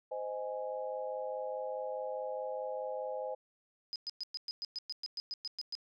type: chord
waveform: sine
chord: Ab major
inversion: first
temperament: equal with one note detuned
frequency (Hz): 517.5 / 622.3 / 830.6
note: C5 / Eb5 / Ab5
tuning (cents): -19 / 0 / 0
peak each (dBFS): -38 / -41 / -43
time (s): 0.11-3.35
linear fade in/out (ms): 10
type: tone bursts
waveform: sine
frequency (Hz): 5000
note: D#8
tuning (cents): +8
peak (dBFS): -36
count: 14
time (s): 3.93-5.752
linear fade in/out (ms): 0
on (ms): 28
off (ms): 110
effects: none